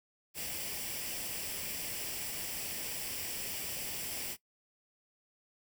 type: noise with comb filter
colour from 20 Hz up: white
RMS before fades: -39 dBFS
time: 0.34-4.37 s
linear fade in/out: 50 ms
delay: 0.38 ms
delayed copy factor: +0.55
effects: noise-tail reverb RT60 0.1 s tail -19 dB re dry